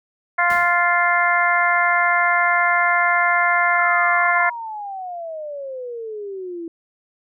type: harmonic tone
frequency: 349.2 Hz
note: F4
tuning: in tune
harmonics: 2 / 3 / 4 / 5 / 6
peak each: -21 / -21 / -21 / -21 / -21 dBFS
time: 0.38-4.5 s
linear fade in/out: 10 ms
type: noise with exponential decay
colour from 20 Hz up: pink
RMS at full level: -33 dBFS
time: 0.5-0.92 s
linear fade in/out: 1 ms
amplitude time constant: 90 ms
type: exponential sweep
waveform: sine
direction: down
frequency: 1397 to 328.1 Hz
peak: -27 dBFS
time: 3.75-6.68 s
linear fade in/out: 2 ms
effects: none